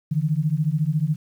sine beating tone pair, 146.83 / 160.83 Hz, D3 / E3, 0 / -42 cents, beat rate 14 Hz, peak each -22 dBFS, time 0.11-1.16 s, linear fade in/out 10 ms, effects 9-bit

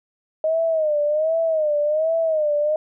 sine tone with vibrato, 622.3 Hz, D#5, in tune, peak -17 dBFS, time 0.44-2.76 s, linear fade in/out 2 ms, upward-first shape sine, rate 1.3 Hz, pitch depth 100 cents each way, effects none

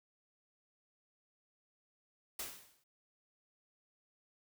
white noise with exponential decay, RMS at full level -39 dBFS, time 2.39-2.84 s, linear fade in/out 5 ms, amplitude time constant 97 ms, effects none

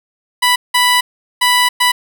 15% pulse tone bursts at uneven times, 988 Hz, B5, in tune, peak -3 dBFS, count 4, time 0.42-0.56 / 0.74-1.01 / 1.41-1.69 / 1.8-1.92 s, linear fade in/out 10 ms, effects none

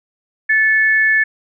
sine tone pair together, 1745 / 2196 Hz, A6 / C#7, -15 / -17 cents, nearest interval major third, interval 398 cents, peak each -11 / -19 dBFS, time 0.49-1.24 s, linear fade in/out 10 ms, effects none

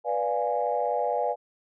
sine chord, B diminished seventh, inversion none, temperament equal with one note detuned, 491.9 / 587.3 / 698.5 / 830.6 Hz, B4 / D5 / F5 / Ab5, -7 / 0 / 0 / 0 cents, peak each -29 dBFS, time 0.04-1.36 s, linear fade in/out 50 ms, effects tanh soft clip ceiling -13 dBFS

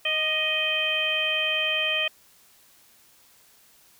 harmonic tone with a mistuned harmonic, 625 Hz, D#5, 8 cents sharp, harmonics 1 / 2 / 3 / 4 / 5, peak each -32 / -38 / -32 / -26 / -26 dBFS, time 0.05-2.08 s, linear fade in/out 5 ms, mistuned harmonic 2, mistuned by -30 cents, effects white hiss -57 dBFS RMS until 3.99 s

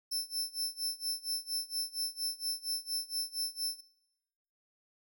sawtooth tone with tremolo, 5310 Hz, E8, 12 cents sharp, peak -28 dBFS, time 0.11-3.81 s, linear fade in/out 10 ms, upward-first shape sine, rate 4.3 Hz, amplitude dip 90%, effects noise-tail reverb RT60 0.9 s tail -22 dB re dry

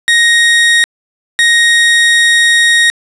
30% pulse tone pair in turn, 1871 / 1871 Hz, A#6 / A#6, +6 / +6 cents, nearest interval unison, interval 0 cents, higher neither, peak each -3 dBFS, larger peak neither, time 0.08-0.84 / 1.39-2.9 s, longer second, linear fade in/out 0 ms, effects resampled to 22050 Hz + 7-bit

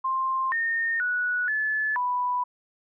sine tone with pitch steps, 1053 / 1832 / 1470 / 1729 / 989 Hz, C6 / A#6 / F#6 / A6 / B5, +11 / -31 / -12 / -31 / +2 cents, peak -23 dBFS, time 0.04-2.44 s, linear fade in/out 10 ms, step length 480 ms, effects none

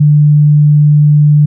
sine tone, 148.5 Hz, D3, 20 cents sharp, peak -3 dBFS, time 0-1.46 s, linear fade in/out 10 ms, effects none

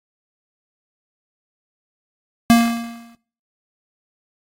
square tone with exponential decay, 233.1 Hz, A#3, in tune, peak -7 dBFS, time 2.5-3.15 s, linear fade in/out 0 ms, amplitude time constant 140 ms, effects noise-tail reverb RT60 0.4 s tail -18 dB re dry + AAC 48 kbps

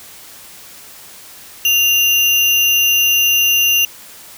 sine tone with sample-and-hold, 2794 Hz, F7, in tune, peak -10 dBFS, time 1.65-3.85 s, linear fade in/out 2 ms, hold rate 8820 Hz, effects white hiss -38 dBFS RMS until 4.37 s

